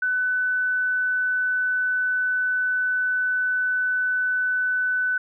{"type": "tone", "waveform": "sine", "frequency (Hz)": 1500, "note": "F#6", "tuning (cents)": 23, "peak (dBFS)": -20, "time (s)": [0.02, 5.18], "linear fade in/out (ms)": 5, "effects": []}